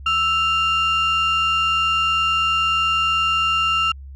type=tone pair together; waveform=sine; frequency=1318.5 / 2789 Hz; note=E6 / F7; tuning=0 / -3 cents; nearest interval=octave + minor second; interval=1297 cents; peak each=-17 dBFS; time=0.06-3.92 s; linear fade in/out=5 ms; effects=tanh soft clip ceiling -13 dBFS + added 68 Hz sine -34 dBFS peak until 4.15 s